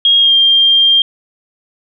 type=tone with pitch glide; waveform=sine; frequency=3266 to 3195 Hz; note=G#7 to G7; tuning=-30 to +32 cents; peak=-6 dBFS; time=0.05-1.02 s; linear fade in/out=2 ms; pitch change=-38 cents; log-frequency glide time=0.19-0.34 s; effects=none